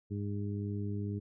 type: harmonic tone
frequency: 101.9 Hz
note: G#2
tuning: 32 cents flat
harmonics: 1 / 2 / 3 / 4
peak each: -35 / -39 / -43 / -45 dBFS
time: 0.1-1.2 s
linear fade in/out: 20 ms
effects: none